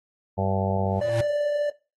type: harmonic tone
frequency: 96.5 Hz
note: G2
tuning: 27 cents flat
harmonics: 1 / 2 / 4 / 5 / 6 / 7 / 8 / 9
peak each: -26 / -29 / -34 / -32 / -31 / -31 / -33 / -33 dBFS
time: 0.37-1.01 s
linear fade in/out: 20 ms
type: tone with exponential growth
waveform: square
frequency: 113.6 Hz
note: A#2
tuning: 44 cents flat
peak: -22 dBFS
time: 0.85-1.21 s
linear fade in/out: 5 ms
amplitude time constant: 77 ms
type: tone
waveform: triangle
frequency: 587.3 Hz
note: D5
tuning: in tune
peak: -20 dBFS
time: 1.01-1.7 s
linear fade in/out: 5 ms
effects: noise-tail reverb RT60 0.3 s tail -19 dB re dry + AAC 32 kbps